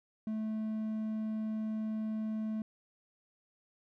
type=tone; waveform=triangle; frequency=217.7 Hz; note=A3; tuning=18 cents flat; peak=-31 dBFS; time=0.27-2.62 s; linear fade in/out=2 ms; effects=none